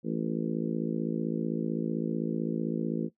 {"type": "harmonic tone with a mistuned harmonic", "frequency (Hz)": 55.7, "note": "A1", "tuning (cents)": 22, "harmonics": [3, 4, 5, 6, 7, 8, 9], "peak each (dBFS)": [-34, -32, -36, -35, -40, -40, -42], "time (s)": [0.03, 3.1], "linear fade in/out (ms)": 50, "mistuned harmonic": 9, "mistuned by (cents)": -19, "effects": ["noise-tail reverb RT60 0.1 s tail -17 dB re dry"]}